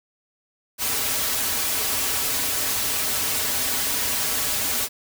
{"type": "noise with comb filter", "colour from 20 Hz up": "white", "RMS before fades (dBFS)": -24, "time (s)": [0.78, 4.89], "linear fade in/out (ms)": 50, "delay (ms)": 5.7, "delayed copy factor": -0.95, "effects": []}